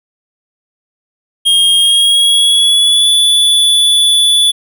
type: tone with pitch glide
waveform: square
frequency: 3240 to 3453 Hz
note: G#7 to A7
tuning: -43 to -33 cents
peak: -7 dBFS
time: 1.45-4.52 s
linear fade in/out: 20 ms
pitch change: +110 cents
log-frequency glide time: 1.8-3.1 s
effects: none